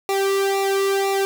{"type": "tone with flanger", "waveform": "sawtooth", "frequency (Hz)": 392, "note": "G4", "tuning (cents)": 0, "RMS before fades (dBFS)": -20, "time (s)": [0.09, 1.25], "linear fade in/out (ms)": 0, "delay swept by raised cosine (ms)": [0.62, 1.24], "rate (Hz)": 2, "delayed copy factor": -0.9, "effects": []}